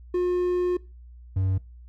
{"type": "tone pair in turn", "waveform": "triangle", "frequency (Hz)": [358.1, 94.85], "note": ["F4", "F#2"], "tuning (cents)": [43, 43], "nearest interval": "octave + major seventh", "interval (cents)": 2300, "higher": "first", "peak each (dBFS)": -19, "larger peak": "neither", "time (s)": [[0.14, 0.77], [1.36, 1.58]], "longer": "first", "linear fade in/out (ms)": 5, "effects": ["noise-tail reverb RT60 0.3 s tail -23 dB re dry", "added 60 Hz sine -43 dBFS peak until 1.88 s"]}